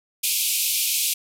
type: band-pass noise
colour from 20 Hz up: white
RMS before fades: -23 dBFS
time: 0.23-1.14 s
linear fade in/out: 10 ms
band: 2300 to 15000 Hz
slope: 96 dB/octave
effects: none